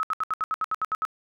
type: tone bursts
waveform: sine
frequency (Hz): 1284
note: E6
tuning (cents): -46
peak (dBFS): -23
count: 11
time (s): 0-1.051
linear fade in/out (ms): 0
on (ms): 31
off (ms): 71
effects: none